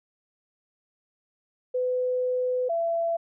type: tone pair in turn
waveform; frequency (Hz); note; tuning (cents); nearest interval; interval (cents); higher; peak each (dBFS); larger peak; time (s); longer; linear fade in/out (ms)
sine; 503 / 671.4; B4 / E5; +32 / +32; perfect fourth; 500; second; -23; neither; 1.74-2.69 / 2.69-3.17; first; 10
effects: none